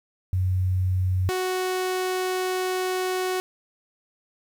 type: tone pair in turn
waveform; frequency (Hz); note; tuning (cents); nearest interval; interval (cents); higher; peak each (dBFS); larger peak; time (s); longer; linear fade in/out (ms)
sine / sawtooth; 92.5 / 370; F#2 / F#4; 0 / 0; 2 octaves; 2400; second; -20; neither; 0.33-1.29 / 1.29-3.4; second; 0
effects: 9-bit